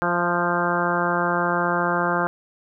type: harmonic tone with a mistuned harmonic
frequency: 174.61 Hz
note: F3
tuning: in tune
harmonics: 1 / 2 / 3 / 4 / 5 / 6 / 7 / 8 / 9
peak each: -28 / -28 / -28 / -28 / -28 / -28 / -28 / -28 / -28 dBFS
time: 0.02-2.27 s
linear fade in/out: 0 ms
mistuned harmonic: 4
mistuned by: -15 cents
effects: none